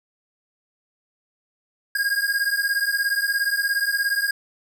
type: beating tone pair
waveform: square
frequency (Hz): 1620 / 1637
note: G#6 / G#6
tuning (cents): -43 / -25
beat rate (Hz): 17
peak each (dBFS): -24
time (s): 1.95-4.31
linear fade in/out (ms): 5
effects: none